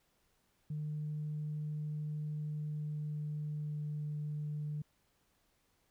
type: tone with pitch glide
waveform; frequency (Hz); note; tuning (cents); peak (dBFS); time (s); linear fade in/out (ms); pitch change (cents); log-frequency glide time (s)
sine; 151.1 to 149.45; D3 to D3; +50 to +31; -35; 0.7-4.82; 5; -19; 2.35-4.1
effects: tanh soft clip ceiling -32 dBFS + pink hiss -75 dBFS RMS until 5.9 s